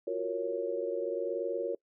sine chord, Gb major seventh, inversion third, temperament equal, 349.2 / 370 / 466.2 / 554.4 Hz, F4 / Gb4 / Bb4 / Db5, 0 / 0 / 0 / 0 cents, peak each -38 / -38 / -34 / -35 dBFS, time 0.07-1.75 s, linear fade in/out 5 ms, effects noise-tail reverb RT60 0.1 s tail -24 dB re dry

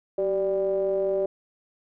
triangle ring-modulated tone, 101.7 Hz, G#2, 36 cents flat, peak -17 dBFS, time 0.18-1.26 s, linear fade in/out 5 ms, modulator 486 Hz, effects none

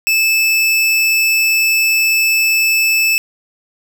square tone pair together, 2615 / 5371 Hz, E7 / E8, -15 / +32 cents, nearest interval octave, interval 1247 cents, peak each -12 / -21 dBFS, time 0.07-3.18 s, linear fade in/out 0 ms, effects none

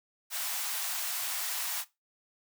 white high-pass noise, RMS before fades -34 dBFS, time 0.3-1.85 s, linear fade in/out 50 ms, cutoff 650 Hz, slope 48 dB/octave, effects noise-tail reverb RT60 0.2 s tail -17 dB re dry

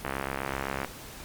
click train, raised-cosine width 0.5 ms, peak -15 dBFS, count 55, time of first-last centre 0.05-0.846 s, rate 67.8 Hz, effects pink hiss -44 dBFS RMS until 1.24 s + Opus 48 kbps

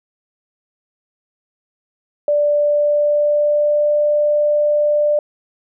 sine tone with pitch glide, 587.3 to 593.1 Hz, D5 to D5, 0 to +17 cents, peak -12 dBFS, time 2.28-5.19 s, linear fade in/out 2 ms, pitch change +17 cents, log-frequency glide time 2.51-3.96 s, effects none

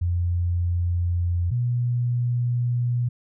sine tone pair in turn, 87.31 / 121.46 Hz, F2 / B2, 0 / -28 cents, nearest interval tritone, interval 572 cents, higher second, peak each -20 dBFS, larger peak neither, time 0.01-1.51 / 1.51-3.09 s, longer second, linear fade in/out 10 ms, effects none

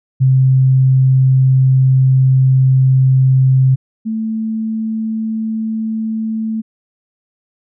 sine tone pair in turn, 131.4 / 221 Hz, C3 / A3, +8 / +8 cents, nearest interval major sixth, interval 900 cents, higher second, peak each -7 / -16 dBFS, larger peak first, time 0.2-3.76 / 4.05-6.62 s, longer first, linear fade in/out 20 ms, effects none

